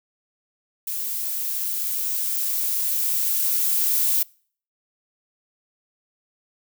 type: noise with level ramp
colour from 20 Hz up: violet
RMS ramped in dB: -28 to -20 dBFS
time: 0.87-4.23 s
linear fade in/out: 5 ms
effects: noise-tail reverb RT60 0.5 s tail -26 dB re dry